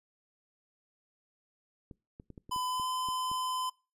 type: clicks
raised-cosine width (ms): 3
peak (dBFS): -34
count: 9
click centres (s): 1.912 / 2.199 / 2.303 / 2.378 / 2.494 / 2.562 / 2.798 / 3.087 / 3.315
type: tone with pitch glide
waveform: square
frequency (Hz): 1007 to 1019.3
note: B5 to C6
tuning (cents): +33 to -46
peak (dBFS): -32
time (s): 2.51-3.7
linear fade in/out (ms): 10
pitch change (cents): +21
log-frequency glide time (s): 2.67-2.85
effects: noise-tail reverb RT60 0.3 s tail -24 dB re dry + resampled to 32000 Hz